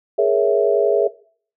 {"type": "chord", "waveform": "sine", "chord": "A# half-diminished seventh", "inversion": "third", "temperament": "equal", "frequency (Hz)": [415.3, 466.2, 554.4, 659.3], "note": ["G#4", "A#4", "C#5", "E5"], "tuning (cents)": [0, 0, 0, 0], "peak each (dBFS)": [-17, -20, -20, -18], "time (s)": [0.18, 1.08], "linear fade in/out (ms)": 10, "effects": ["noise-tail reverb RT60 0.5 s tail -20 dB re dry"]}